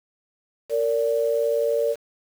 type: tone pair together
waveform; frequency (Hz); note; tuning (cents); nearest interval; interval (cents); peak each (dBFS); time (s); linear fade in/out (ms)
sine; 458.8 / 578; A#4 / D5; -28 / -28; major third; 400; -22; 0.69-1.96; 50
effects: 7-bit